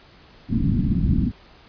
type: low-pass noise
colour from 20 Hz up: white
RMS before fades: -20 dBFS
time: 0.48-1.32 s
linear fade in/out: 50 ms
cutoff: 260 Hz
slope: 48 dB/octave
effects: pink hiss -50 dBFS RMS until 1.68 s + resampled to 11025 Hz